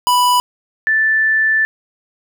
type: tone pair in turn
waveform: square / sine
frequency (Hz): 987.8 / 1760.1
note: B5 / A6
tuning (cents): 0 / 0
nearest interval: minor seventh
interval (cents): 1000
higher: second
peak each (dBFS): -11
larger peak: neither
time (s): 0.07-0.4 / 0.87-1.65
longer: second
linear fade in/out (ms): 0
effects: none